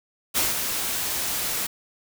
white noise with ADSR envelope, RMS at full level -21 dBFS, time 0.34-1.67 s, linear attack 31 ms, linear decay 170 ms, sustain -6 dB, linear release 9 ms, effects none

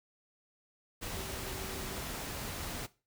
sine tone in noise, 382.3 Hz, G4, 43 cents flat, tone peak -48 dBFS, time 1.14-2.02 s, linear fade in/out 20 ms, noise pink, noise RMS -40 dBFS, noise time 1.01-2.87 s, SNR -11 dB, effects noise-tail reverb RT60 0.3 s tail -18 dB re dry

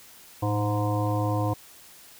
harmonic tone with a mistuned harmonic, 103.6 Hz, G#2, 4 cents flat, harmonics 1 / 3 / 5 / 7 / 9 / 10, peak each -25 / -30 / -32 / -33 / -35 / -35 dBFS, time 0.42-1.54 s, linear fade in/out 10 ms, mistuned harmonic 1, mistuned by +79 cents, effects white hiss -50 dBFS RMS until 2.19 s

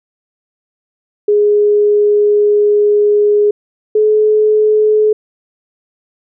sine tone pair in turn, 415.3 / 427.7 Hz, G#4 / A4, 0 / -49 cents, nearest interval minor second, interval 51 cents, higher second, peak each -7 dBFS, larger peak neither, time 1.28-3.51 / 3.95-5.13 s, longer first, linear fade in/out 5 ms, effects none

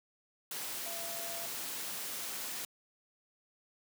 sine tone in noise, 675 Hz, E5, 41 cents sharp, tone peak -45 dBFS, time 0.86-1.46 s, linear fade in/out 2 ms, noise white, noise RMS -40 dBFS, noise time 0.51-2.65 s, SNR -8 dB, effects high-pass 150 Hz 12 dB/octave

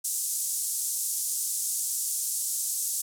pink band-pass noise, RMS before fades -30 dBFS, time 0.04-3.02 s, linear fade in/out 10 ms, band 6900 to 12000 Hz, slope 24 dB/octave, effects none

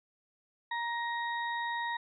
harmonic tone, 940 Hz, A#5, 14 cents sharp, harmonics 1 / 2 / 4, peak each -34 / -36 / -44 dBFS, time 0.71-1.97 s, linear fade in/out 5 ms, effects none

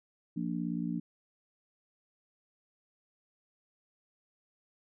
harmonic tone, 58.27 Hz, A#1, in tune, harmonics 3 / 4 / 5, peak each -35 / -36 / -37 dBFS, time 0.36-1 s, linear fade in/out 10 ms, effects none

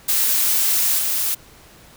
blue noise with level steps, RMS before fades -18 / -21 dBFS, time 0.08-1.35 s, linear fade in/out 10 ms, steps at 0.98 s, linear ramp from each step 20 ms, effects pink hiss -47 dBFS RMS until 1.96 s

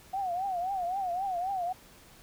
sine tone with vibrato, 741 Hz, F#5, 2 cents sharp, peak -29 dBFS, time 0.13-1.73 s, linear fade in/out 10 ms, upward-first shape triangle, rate 3.8 Hz, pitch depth 150 cents each way, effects pink hiss -55 dBFS RMS until 2.22 s

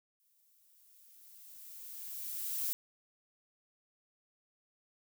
violet noise with exponential growth, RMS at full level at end -34 dBFS, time 0.2-2.73 s, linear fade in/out 0 ms, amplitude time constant 550 ms, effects none

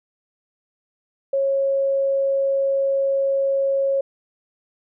sine tone, 547 Hz, C#5, 23 cents flat, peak -17 dBFS, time 1.33-4.01 s, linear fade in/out 5 ms, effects none

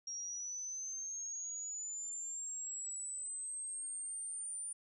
sine linear sweep, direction up, 5610 to 9240 Hz, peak -40 dBFS, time 0.07-4.73 s, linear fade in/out 5 ms, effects none

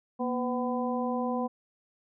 harmonic tone with a mistuned harmonic, 251.4 Hz, B3, 31 cents sharp, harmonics 1 / 2 / 3 / 4, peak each -30 / -33 / -35 / -36 dBFS, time 0.19-1.48 s, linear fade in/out 20 ms, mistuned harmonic 1, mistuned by -83 cents, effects none

